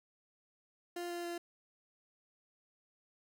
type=tone with pitch steps; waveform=30% pulse; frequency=349.2 / 346.8 / 344.4 Hz; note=F4 / F4 / F4; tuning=0 / -12 / -24 cents; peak=-36 dBFS; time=0.96-1.38 s; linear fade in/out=5 ms; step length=140 ms; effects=none